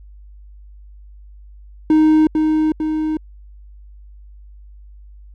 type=tone with echo; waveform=triangle; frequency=311.1 Hz; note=D#4; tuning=in tune; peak=-7 dBFS; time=1.9-2.27 s; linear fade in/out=2 ms; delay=450 ms; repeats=2; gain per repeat=-4 dB; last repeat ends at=3.17 s; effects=added 50 Hz sine -38 dBFS peak until 5.34 s